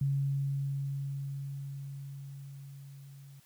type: tone with level ramp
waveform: sine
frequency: 138.59 Hz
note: C#3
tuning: in tune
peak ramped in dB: -26 to -49 dBFS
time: 0.01-3.4 s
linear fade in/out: 5 ms
effects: white hiss -64 dBFS RMS until 3.45 s